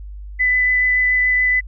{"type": "tone with vibrato", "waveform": "sine", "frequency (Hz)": 2000, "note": "B6", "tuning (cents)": 21, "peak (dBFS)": -13, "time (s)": [0.39, 1.61], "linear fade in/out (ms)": 20, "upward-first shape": "triangle", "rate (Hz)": 7, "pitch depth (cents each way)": 8, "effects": ["added 50 Hz sine -30 dBFS peak until 1.67 s"]}